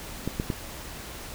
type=clicks; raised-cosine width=3 ms; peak=-14 dBFS; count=3; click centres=0.276 / 0.399 / 0.502 s; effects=added 60 Hz sine -49 dBFS peak until 1.34 s + pink hiss -40 dBFS RMS until 1.34 s